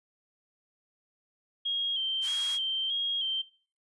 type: tone with vibrato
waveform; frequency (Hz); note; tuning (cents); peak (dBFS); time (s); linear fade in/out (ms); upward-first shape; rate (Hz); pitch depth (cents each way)
sine; 3200; G7; +35; -28; 1.65-3.42; 10; square; 1.6; 37
type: band-pass noise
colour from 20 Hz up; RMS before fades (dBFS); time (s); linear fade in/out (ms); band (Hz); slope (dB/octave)
white; -42; 2.21-2.59; 50; 930 to 9800; 24
effects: noise-tail reverb RT60 0.4 s tail -19 dB re dry + resampled to 24000 Hz